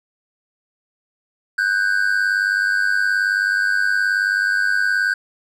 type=tone pair together; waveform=triangle; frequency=1493 / 1591.9 Hz; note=F#6 / G6; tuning=+15 / +26 cents; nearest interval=minor second; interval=111 cents; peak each=-17 dBFS; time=1.58-5.14 s; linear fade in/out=5 ms; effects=none